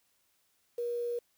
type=tone with quantisation; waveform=sine; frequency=477.7 Hz; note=A#4; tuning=42 cents sharp; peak=-31 dBFS; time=0.78-1.19 s; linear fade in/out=5 ms; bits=9; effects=white hiss -73 dBFS RMS until 1.37 s